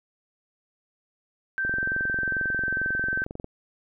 sine tone with pitch glide, 1561 to 1549.3 Hz, G6 to G6, -8 to -21 cents, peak -24 dBFS, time 1.58-3.24 s, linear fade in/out 0 ms, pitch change -13 cents, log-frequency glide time 1.71-2.99 s
click train, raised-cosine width 2 ms, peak -22 dBFS, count 41, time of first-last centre 1.65-3.444 s, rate 22.3 Hz
effects none

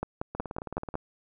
two click trains, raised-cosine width 1 ms, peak -16 / -22 dBFS, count 6 / 12, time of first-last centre 0.03-0.954 / 0.35-0.941 s, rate 5.41 / 18.6 Hz, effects none

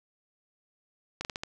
slowing click train, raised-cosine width 0.2 ms, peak -17 dBFS, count 5, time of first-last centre 1.21-1.435 s, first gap 39 ms, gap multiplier 1.25, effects none

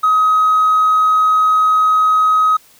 triangle tone, 1265 Hz, D#6, 28 cents sharp, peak -6 dBFS, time 0.03-2.57 s, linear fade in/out 10 ms, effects tanh soft clip ceiling -6 dBFS + white hiss -48 dBFS RMS until 2.79 s

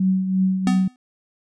sine tone with tremolo, 188.3 Hz, F#3, 31 cents sharp, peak -14 dBFS, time 0-0.88 s, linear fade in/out 5 ms, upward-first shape triangle, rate 2.9 Hz, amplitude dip 60%
square tone with exponential decay, 251.5 Hz, B3, 32 cents sharp, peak -17 dBFS, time 0.67-0.96 s, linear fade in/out 1 ms, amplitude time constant 63 ms
effects resampled to 22050 Hz

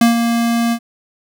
square tone with ADSR envelope, 233.3 Hz, A#3, 2 cents sharp, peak -7 dBFS, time 0.01-0.79 s, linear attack 4 ms, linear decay 130 ms, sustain -7 dB, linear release 68 ms, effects none

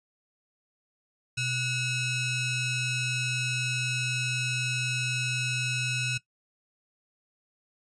sawtooth ring-modulated tone, 1346 Hz, E6, 36 cents sharp, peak -21 dBFS, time 1.37-6.18 s, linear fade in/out 10 ms, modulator 1220 Hz, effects noise-tail reverb RT60 0.1 s tail -17 dB re dry + resampled to 22050 Hz

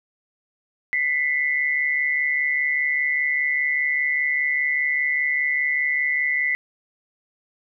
sine tone pair together, 1996 / 2141 Hz, B6 / C7, +18 / +39 cents, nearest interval minor second, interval 121 cents, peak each -20 / -26 dBFS, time 0.93-6.55 s, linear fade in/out 0 ms, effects none

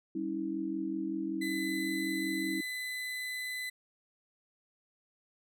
sine chord, C# diminished, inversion second, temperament equal with one note detuned, 196 / 277.2 / 322.5 Hz, G3 / C#4 / E4, 0 / 0 / -38 cents, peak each -40 / -38 / -34 dBFS, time 0.15-2.61 s, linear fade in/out 5 ms
35% pulse tone, 2009 Hz, B6, 29 cents sharp, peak -34 dBFS, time 1.41-3.7 s, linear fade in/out 10 ms
effects none

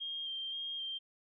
sine tone with vibrato, 3198 Hz, G7, 34 cents sharp, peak -37 dBFS, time 0-0.99 s, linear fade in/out 20 ms, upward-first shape square, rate 1.9 Hz, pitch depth 17 cents each way, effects none

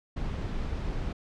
brown noise, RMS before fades -32 dBFS, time 0.16-1.13 s, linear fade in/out 10 ms, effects low-pass 5000 Hz 12 dB/octave

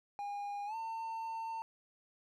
triangle tone with pitch glide, 813 to 902.1 Hz, G#5 to A5, -37 to +43 cents, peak -36 dBFS, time 0.19-1.62 s, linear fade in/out 0 ms, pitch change +180 cents, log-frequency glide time 0.66-0.75 s, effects none

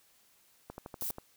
click train, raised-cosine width 1 ms, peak -28 dBFS, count 7, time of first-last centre 0.7-1.184 s, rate 12.4 Hz
violet noise, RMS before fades -36 dBFS, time 1.01-1.11 s, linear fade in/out 0 ms
effects white hiss -66 dBFS RMS until 1.36 s

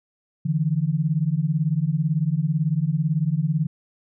sine beating tone pair, 146.83 / 164.83 Hz, D3 / E3, 0 / 0 cents, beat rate 18 Hz, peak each -22 dBFS, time 0.45-3.67 s, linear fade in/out 10 ms, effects none

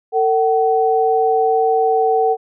sine tone pair together, 450.2 / 757.1 Hz, A4 / F#5, +40 / +40 cents, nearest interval major sixth, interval 900 cents, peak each -15 dBFS, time 0.12-2.37 s, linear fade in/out 50 ms, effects none

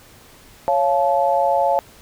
sine chord, Db augmented, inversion none, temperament just, 554.4 / 693 / 866.2 Hz, Db5 / F5 / A5, 0 / -14 / -27 cents, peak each -19 dBFS, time 0.68-1.79 s, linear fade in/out 0 ms, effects pink hiss -47 dBFS RMS until 2.01 s

